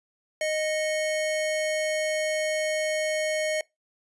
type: tone pair together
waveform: square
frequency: 620 / 2204 Hz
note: D#5 / C#7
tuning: -6 / -11 cents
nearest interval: octave + minor seventh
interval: 2195 cents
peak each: -26 / -33 dBFS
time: 0.41-3.61 s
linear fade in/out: 2 ms
effects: noise-tail reverb RT60 0.2 s tail -24 dB re dry + resampled to 24000 Hz